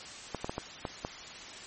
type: clicks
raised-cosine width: 1 ms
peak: -19 dBFS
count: 6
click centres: 0.347 / 0.445 / 0.495 / 0.581 / 0.852 / 1.049 s
effects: white hiss -45 dBFS RMS until 1.66 s + MP3 32 kbps